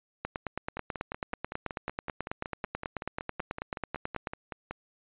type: two click trains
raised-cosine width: 0.5 ms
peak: -21 / -17 dBFS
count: 22 / 38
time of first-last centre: 0.77-4.71 / 0.25-4.272 s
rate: 5.33 / 9.2 Hz
effects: resampled to 8000 Hz